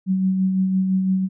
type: tone with tremolo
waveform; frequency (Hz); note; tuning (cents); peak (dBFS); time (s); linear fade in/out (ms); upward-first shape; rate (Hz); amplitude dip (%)
sine; 188.7; F#3; +34; -15; 0.06-1.29; 50; sine; 5.9; 35
effects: none